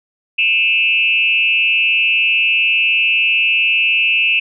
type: tone with frequency modulation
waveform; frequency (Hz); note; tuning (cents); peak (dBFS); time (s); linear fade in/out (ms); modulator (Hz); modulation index
sine; 2637; E7; 0; -11; 0.38-4.4; 10; 205; 0.82
effects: none